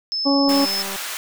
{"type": "tone", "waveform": "sine", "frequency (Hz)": 5240, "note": "E8", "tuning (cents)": -11, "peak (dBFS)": -21, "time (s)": [0.12, 0.82], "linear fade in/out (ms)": 0}
{"type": "harmonic tone", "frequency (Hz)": 278.6, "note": "C#4", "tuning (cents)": 9, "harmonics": [1, 2, 3, 4], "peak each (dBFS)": [-16, -22, -26, -28], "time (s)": [0.25, 0.66], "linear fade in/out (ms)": 20}
{"type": "click train", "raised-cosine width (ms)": 1, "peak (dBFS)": -22, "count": 95, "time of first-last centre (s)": [0.48, 0.96], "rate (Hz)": 196}
{"type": "high-pass noise", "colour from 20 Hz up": "pink", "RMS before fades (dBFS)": -29, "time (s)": [0.49, 1.17], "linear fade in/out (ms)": 0, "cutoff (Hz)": 1200, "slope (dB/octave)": 12}
{"effects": []}